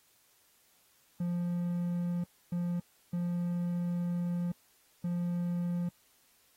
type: tone bursts at uneven times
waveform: triangle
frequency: 174.61 Hz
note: F3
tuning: in tune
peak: -28 dBFS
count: 4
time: 1.2-2.24 / 2.52-2.8 / 3.13-4.52 / 5.04-5.89 s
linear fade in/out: 5 ms
effects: white hiss -67 dBFS RMS until 6.56 s + AAC 48 kbps